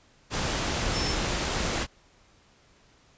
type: tone in noise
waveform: sine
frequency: 5330 Hz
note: E8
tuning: 18 cents sharp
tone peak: -32 dBFS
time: 0.92-1.16 s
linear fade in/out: 50 ms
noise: pink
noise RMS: -28 dBFS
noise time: 0.3-1.87 s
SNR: -7 dB
effects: pink hiss -60 dBFS RMS until 3.17 s + resampled to 16000 Hz